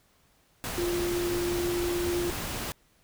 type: tone in noise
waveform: sine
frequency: 349.2 Hz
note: F4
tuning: in tune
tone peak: -27 dBFS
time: 0.78-2.3 s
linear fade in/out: 0 ms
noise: pink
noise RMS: -34 dBFS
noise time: 0.64-2.72 s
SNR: +4 dB
effects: pink hiss -65 dBFS RMS until 3.03 s